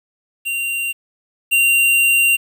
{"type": "tone pair in turn", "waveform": "square", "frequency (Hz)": [2768, 2768], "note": ["F7", "F7"], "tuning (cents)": [-16, -16], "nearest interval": "unison", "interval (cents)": 0, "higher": "neither", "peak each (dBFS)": [-20, -12], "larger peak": "second", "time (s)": [[0.45, 0.93], [1.51, 2.37]], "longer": "second", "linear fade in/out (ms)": 20, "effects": ["8-bit"]}